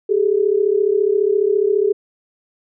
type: tone pair together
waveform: sine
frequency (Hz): 392 / 426.6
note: G4 / G#4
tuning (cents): 0 / +46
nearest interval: minor second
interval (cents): 146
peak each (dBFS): -16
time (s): 0.09-1.93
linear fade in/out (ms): 10
effects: none